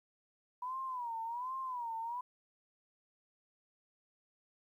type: tone with vibrato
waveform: sine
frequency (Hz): 977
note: B5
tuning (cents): -19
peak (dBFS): -37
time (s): 0.62-2.21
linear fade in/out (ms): 5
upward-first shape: sine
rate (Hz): 1.3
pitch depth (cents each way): 140
effects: 12-bit